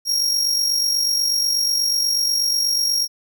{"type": "tone with amplitude modulation", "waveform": "40% pulse", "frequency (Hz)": 5588, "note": "F8", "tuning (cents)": 0, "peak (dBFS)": -14, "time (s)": [0.05, 3.08], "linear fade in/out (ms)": 50, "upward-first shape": "sine", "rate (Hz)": 48.2, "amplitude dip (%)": 50, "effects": []}